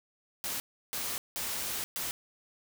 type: noise bursts at uneven times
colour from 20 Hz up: white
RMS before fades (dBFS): -35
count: 4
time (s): 0.44-0.6 / 0.93-1.18 / 1.36-1.84 / 1.96-2.11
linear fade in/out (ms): 0
effects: none